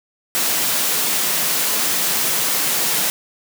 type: high-pass noise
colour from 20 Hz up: white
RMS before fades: -19 dBFS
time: 0.35-3.1 s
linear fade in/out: 0 ms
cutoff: 130 Hz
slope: 96 dB/octave
effects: none